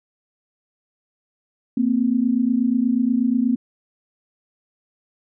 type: tone pair together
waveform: sine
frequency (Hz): 230.9 / 259.2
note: A#3 / C4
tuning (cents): -16 / -16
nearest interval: major second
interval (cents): 200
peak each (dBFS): -19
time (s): 1.77-3.56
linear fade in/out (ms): 5
effects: none